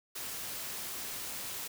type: noise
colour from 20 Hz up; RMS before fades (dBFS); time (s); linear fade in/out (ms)
white; -40; 0.15-1.68; 10
effects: none